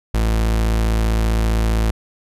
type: tone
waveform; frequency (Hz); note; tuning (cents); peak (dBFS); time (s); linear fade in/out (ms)
40% pulse; 55.3; A1; +9; -14; 0.14-1.91; 5
effects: resampled to 32000 Hz